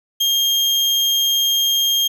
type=tone; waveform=35% pulse; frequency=3219 Hz; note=G7; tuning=45 cents sharp; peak=-13 dBFS; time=0.2-2.08 s; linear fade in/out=10 ms; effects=none